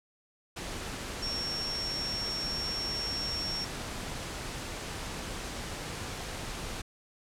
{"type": "tone in noise", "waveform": "sine", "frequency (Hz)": 5500, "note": "F8", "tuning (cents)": -27, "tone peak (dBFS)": -32, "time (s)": [1.22, 3.65], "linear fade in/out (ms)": 10, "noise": "pink", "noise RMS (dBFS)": -38, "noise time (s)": [0.56, 6.82], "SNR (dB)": 3, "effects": ["low-pass 9000 Hz 12 dB/octave"]}